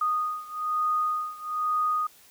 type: beating tone pair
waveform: sine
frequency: 1237 / 1238.1 Hz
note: D#6 / D#6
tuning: -10 / -9 cents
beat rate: 1.1 Hz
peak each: -27 / -29 dBFS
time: 0.01-2.07 s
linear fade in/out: 5 ms
effects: white hiss -55 dBFS RMS until 2.3 s